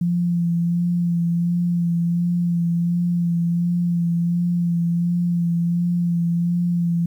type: tone with vibrato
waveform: sine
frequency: 172.2 Hz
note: F3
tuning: 24 cents flat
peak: -17 dBFS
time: 0.01-7.06 s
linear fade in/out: 5 ms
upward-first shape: sine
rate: 1.4 Hz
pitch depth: 23 cents each way
effects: 9-bit